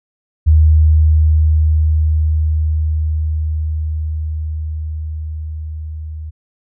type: tone with level ramp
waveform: sine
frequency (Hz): 77.78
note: D#2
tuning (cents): 0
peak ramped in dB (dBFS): -5 to -24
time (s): 0.46-6.31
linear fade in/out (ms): 20
effects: none